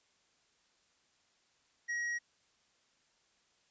triangle tone with tanh clipping, 1900 Hz, A#6, 33 cents sharp, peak -35 dBFS, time 1.88-2.19 s, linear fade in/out 20 ms, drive 12 dB, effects white hiss -72 dBFS RMS until 3.7 s + resampled to 16000 Hz

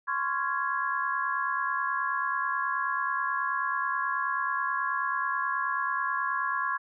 sine chord, Db major seventh, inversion third, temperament just, 1039.4 / 1108.7 / 1385.9 / 1663.1 Hz, C6 / Db6 / F6 / Ab6, -12 / 0 / -14 / +2 cents, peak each -32 / -31 / -36 / -31 dBFS, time 0.07-6.78 s, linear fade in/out 20 ms, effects none

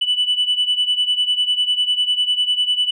sine beating tone pair, 2970 / 2980 Hz, F#7 / F#7, +6 / +12 cents, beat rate 10 Hz, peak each -16 / -19 dBFS, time 0.01-2.91 s, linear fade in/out 10 ms, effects tanh soft clip ceiling -11 dBFS

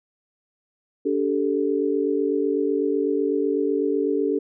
sine chord, D suspended fourth, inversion none, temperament equal with one note detuned, 288 / 392 / 440 Hz, D4 / G4 / A4, -34 / 0 / 0 cents, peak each -24 dBFS, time 1.05-4.39 s, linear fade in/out 10 ms, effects none

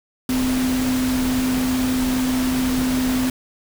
sine tone in noise, 255.8 Hz, C4, 39 cents flat, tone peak -18 dBFS, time 0.29-3.3 s, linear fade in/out 2 ms, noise pink, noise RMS -27 dBFS, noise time 0.29-3.3 s, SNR +6 dB, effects none

